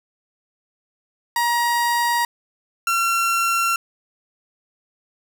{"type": "tone pair in turn", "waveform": "30% pulse", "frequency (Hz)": [949, 1363.8], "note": ["A#5", "F6"], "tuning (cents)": [31, -42], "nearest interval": "tritone", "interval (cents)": 627, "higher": "second", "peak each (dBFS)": -15, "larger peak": "neither", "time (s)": [[1.36, 2.25], [2.87, 3.76]], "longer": "neither", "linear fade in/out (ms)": 2, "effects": []}